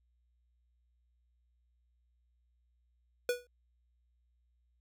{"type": "tone with exponential decay", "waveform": "square", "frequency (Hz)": 488.9, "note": "B4", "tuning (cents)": -18, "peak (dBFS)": -26, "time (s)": [3.29, 3.47], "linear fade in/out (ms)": 2, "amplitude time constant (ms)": 37, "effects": ["added 60 Hz sine -70 dBFS peak until 4.8 s"]}